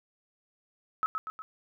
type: tone with echo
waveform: sine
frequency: 1290 Hz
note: E6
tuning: 38 cents flat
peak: -24 dBFS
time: 1.03-1.06 s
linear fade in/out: 0 ms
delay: 120 ms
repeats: 3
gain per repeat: -5 dB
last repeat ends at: 1.42 s
effects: none